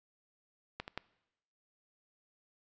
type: clicks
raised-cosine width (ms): 0.3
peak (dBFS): -22 / -26 / -20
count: 3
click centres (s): 0.8 / 0.879 / 0.976
effects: noise-tail reverb RT60 0.9 s tail -22 dB re dry + resampled to 16000 Hz